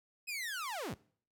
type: linear sweep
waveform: sawtooth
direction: down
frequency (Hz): 2576 to 36.6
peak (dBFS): -34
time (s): 0.27-0.95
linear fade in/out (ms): 20
effects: noise-tail reverb RT60 0.5 s tail -21 dB re dry